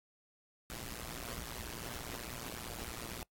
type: noise with amplitude modulation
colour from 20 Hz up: pink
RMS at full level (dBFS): -40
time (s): 0.7-3.23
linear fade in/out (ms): 0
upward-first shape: sine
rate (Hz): 118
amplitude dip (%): 95
effects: noise-tail reverb RT60 0.1 s tail -24 dB re dry + AAC 64 kbps